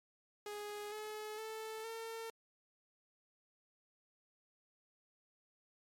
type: tone with pitch steps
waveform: sawtooth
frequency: 415.3 / 427.5 / 440 / 452.9 Hz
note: G#4 / A4 / A4 / A#4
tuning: 0 / -50 / 0 / -50 cents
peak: -39 dBFS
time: 0.46-2.3 s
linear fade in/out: 2 ms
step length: 460 ms
effects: MP3 64 kbps